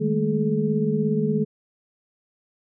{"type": "tone cluster", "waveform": "sine", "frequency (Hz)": [155.8, 204.4, 221.3, 426.8], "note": ["D#3", "G#3", "A3", "G#4"], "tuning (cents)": [3, -27, 10, 47], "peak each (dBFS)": -25, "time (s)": [0, 1.45], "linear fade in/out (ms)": 20, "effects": []}